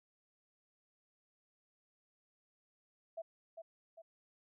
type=tone with echo; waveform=sine; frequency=659.3 Hz; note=E5; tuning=in tune; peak=-40 dBFS; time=3.17-3.22 s; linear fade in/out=10 ms; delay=400 ms; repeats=2; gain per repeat=-6 dB; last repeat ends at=4.02 s; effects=none